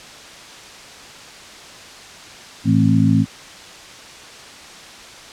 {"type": "harmonic tone with a mistuned harmonic", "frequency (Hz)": 55, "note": "A1", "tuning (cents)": 0, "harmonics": [2, 3, 4, 5], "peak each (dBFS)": [-17, -17, -17, -17], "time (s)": [2.64, 3.26], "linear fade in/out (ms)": 50, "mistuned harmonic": 5, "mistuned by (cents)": -54, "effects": ["white hiss -38 dBFS RMS until 5.32 s", "low-pass 6000 Hz 12 dB/octave"]}